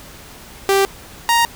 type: tone pair in turn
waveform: sawtooth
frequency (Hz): 392 / 934.4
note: G4 / A#5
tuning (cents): 0 / +4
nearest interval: octave + minor third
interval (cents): 1504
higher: second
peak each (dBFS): -8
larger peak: neither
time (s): 0.69-0.85 / 1.29-1.45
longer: neither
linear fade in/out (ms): 0
effects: pink hiss -39 dBFS RMS until 1.55 s